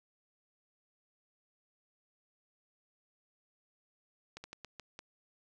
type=slowing click train; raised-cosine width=0.2 ms; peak=-28 dBFS; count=6; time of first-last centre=4.37-4.991 s; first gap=70 ms; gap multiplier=1.29; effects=none